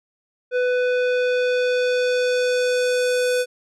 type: tone with low-pass filter sweep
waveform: square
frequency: 498 Hz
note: B4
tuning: 14 cents sharp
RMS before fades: -20 dBFS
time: 0.51-3.46 s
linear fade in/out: 50 ms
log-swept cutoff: 2000 to 11000 Hz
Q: 0.94
effects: none